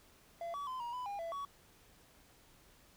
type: tone with pitch steps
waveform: triangle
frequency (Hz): 680 / 1140 / 1026 / 950 / 998 / 808 / 668 / 1126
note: F5 / C#6 / C6 / A#5 / B5 / G#5 / E5 / C#6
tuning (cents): -46 / +48 / -34 / +33 / +18 / -48 / +23 / +27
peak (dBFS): -37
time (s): 0.41-1.45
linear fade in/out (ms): 2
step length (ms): 130
effects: pink hiss -64 dBFS RMS until 2.96 s